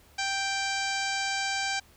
harmonic tone with a mistuned harmonic, 784 Hz, G5, in tune, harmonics 1 / 2 / 3 / 4 / 5 / 6 / 7 / 8 / 9 / 10, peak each -33 / -33 / -34 / -39 / -40 / -37 / -41 / -41 / -42 / -44 dBFS, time 0.18-1.8 s, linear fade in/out 10 ms, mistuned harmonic 9, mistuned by -21 cents, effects added 74 Hz sine -59 dBFS peak until 1.96 s + pink hiss -59 dBFS RMS until 1.96 s

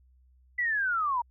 sine linear sweep, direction down, 2001 to 920 Hz, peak -25 dBFS, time 0.58-1.22 s, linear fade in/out 10 ms, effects added 63 Hz sine -58 dBFS peak until 1.3 s

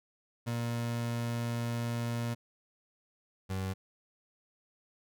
30% pulse tone pair in turn, 117.9 / 95.1 Hz, A#2 / F#2, +20 / +48 cents, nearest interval major third, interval 372 cents, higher first, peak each -29 / -30 dBFS, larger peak first, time 0.46-2.35 / 3.49-3.74 s, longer first, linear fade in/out 20 ms, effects none

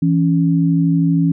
sine tone pair together, 165.66 / 278.6 Hz, E3 / C#4, +9 / +9 cents, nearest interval major sixth, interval 900 cents, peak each -13 / -16 dBFS, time 0.02-1.32 s, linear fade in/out 5 ms, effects none

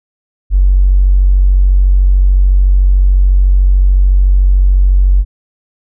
triangle tone with tanh clipping, 46.88 Hz, F#1, 23 cents sharp, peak -4 dBFS, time 0.5-5.25 s, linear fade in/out 50 ms, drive 2 dB, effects none

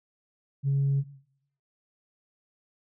sine tone, 138.59 Hz, C#3, in tune, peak -20 dBFS, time 0.63-1.04 s, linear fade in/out 50 ms, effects noise-tail reverb RT60 0.7 s tail -17 dB re dry + tanh soft clip ceiling -19 dBFS

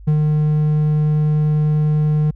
triangle tone with ADSR envelope, 151.7 Hz, D#3, 44 cents flat, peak -9 dBFS, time 0.07-2.31 s, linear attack 11 ms, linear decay 82 ms, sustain -2 dB, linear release 8 ms, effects added 50 Hz sine -35 dBFS peak until 2.35 s

